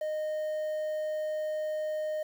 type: tone with quantisation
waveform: triangle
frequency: 616 Hz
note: D#5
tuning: 17 cents flat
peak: -28 dBFS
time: 0.01-2.23 s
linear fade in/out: 5 ms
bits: 9
effects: none